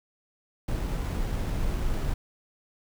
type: noise with sample-and-hold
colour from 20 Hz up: brown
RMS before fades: -28 dBFS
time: 0.68-2.14 s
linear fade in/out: 5 ms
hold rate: 8820 Hz
effects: none